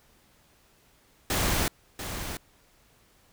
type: noise with echo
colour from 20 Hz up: pink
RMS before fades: -26 dBFS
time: 1.3-1.68 s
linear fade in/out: 2 ms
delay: 690 ms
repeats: 1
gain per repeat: -9 dB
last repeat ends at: 2.37 s
effects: pink hiss -62 dBFS RMS until 3.32 s